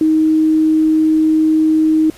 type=tone; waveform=sine; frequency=314.1 Hz; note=D#4; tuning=16 cents sharp; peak=-9 dBFS; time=0.01-2.1 s; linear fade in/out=2 ms; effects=pink hiss -41 dBFS RMS until 2.17 s + resampled to 32000 Hz